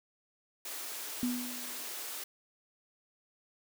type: high-pass noise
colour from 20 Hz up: white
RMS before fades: -41 dBFS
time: 0.65-2.24 s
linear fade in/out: 5 ms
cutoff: 270 Hz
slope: 48 dB/octave
type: tone with exponential decay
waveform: sine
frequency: 246.5 Hz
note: B3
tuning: 3 cents flat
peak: -27 dBFS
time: 1.23-1.92 s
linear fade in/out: 0 ms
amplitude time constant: 150 ms
effects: none